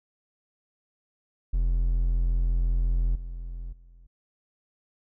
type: tone with level steps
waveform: triangle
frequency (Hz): 42.77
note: F1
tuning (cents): -35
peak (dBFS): -19 / -31 / -47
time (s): 1.53-4.07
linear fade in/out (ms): 10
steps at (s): 3.15 / 3.72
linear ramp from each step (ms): 10
effects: none